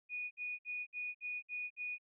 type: tone bursts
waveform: sine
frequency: 2466 Hz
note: D#7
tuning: 16 cents flat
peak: -38 dBFS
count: 7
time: 0.09-1.984 s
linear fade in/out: 50 ms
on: 220 ms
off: 59 ms
effects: none